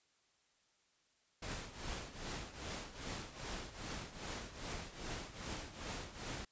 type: noise with tremolo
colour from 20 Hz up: pink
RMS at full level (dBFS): -42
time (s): 1.42-6.45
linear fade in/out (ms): 5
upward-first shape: triangle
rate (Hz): 2.5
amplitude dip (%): 80
effects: white hiss -75 dBFS RMS until 6.51 s + resampled to 16000 Hz